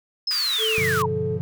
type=linear sweep; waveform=sine; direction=down; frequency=5220 to 880 Hz; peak=-21 dBFS; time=0.27-1.06 s; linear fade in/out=5 ms
type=high-pass noise; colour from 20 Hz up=pink; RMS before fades=-32 dBFS; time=0.31-1.02 s; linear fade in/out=0 ms; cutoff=1100 Hz; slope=48 dB/octave
type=tone with pitch glide; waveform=sine; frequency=440 to 433.9 Hz; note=A4 to A4; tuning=0 to -24 cents; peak=-24 dBFS; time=0.58-1.4 s; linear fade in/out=50 ms; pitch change=-24 cents; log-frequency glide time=0.89-1.01 s
type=chord; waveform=triangle; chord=G dominant seventh; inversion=none; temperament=equal with one note detuned; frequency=98 / 123.47 / 144.14 / 174.61 Hz; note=G2 / B2 / D3 / F3; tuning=0 / 0 / -32 / 0 cents; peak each=-29 dBFS; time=0.78-1.41 s; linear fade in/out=0 ms
effects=none